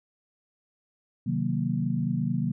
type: chord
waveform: sine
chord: C half-diminished seventh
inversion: none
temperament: equal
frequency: 130.81 / 155.56 / 185 / 233.1 Hz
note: C3 / Eb3 / Gb3 / Bb3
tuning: 0 / 0 / 0 / 0 cents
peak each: -30 dBFS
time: 1.26-2.52 s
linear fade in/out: 10 ms
effects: none